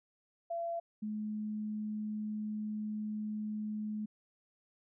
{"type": "tone pair in turn", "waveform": "sine", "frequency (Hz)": [678, 212.9], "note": ["E5", "G#3"], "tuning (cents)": [49, 43], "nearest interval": "octave + minor sixth", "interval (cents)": 2006, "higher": "first", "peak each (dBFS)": [-34, -35], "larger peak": "first", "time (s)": [[0.5, 0.8], [1.02, 4.06]], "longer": "second", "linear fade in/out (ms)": 10, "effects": []}